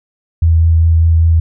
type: tone with vibrato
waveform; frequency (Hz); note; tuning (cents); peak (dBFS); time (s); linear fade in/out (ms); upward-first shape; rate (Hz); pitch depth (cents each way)
sine; 82.1; E2; -6; -6; 0.42-1.4; 5; triangle; 5; 15
effects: none